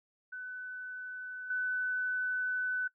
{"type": "tone with level steps", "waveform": "sine", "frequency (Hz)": 1502, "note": "F#6", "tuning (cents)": 26, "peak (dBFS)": [-39, -30], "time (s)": [0.32, 2.88], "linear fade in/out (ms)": 10, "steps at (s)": 1.5, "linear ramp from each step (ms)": 5, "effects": ["noise-tail reverb RT60 0.1 s tail -21 dB re dry"]}